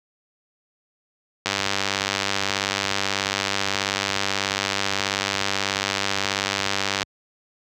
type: click train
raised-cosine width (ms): 0.2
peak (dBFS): -4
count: 549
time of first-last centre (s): 1.46-7.029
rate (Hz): 98.4
effects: high-pass 80 Hz 12 dB/octave